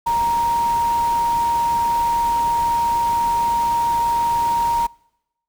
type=tone in noise; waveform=sine; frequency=936 Hz; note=A#5; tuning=7 cents sharp; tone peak=-16 dBFS; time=0.06-4.87 s; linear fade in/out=10 ms; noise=pink; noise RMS=-33 dBFS; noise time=0.06-4.87 s; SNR=+14 dB; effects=noise-tail reverb RT60 0.9 s tail -25 dB re dry